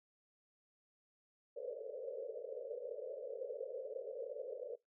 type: band-pass noise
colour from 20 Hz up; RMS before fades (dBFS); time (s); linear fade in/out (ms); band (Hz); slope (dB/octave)
pink; -45; 1.56-4.76; 10; 440 to 580; 96
effects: noise-tail reverb RT60 0.2 s tail -23 dB re dry